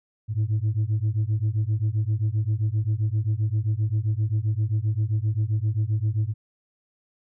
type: beating tone pair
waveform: sine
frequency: 103.83 / 111.43 Hz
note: G#2 / A2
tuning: 0 / +22 cents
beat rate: 7.6 Hz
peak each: -22 dBFS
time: 0.28-6.34 s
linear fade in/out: 50 ms
effects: tanh soft clip ceiling -18 dBFS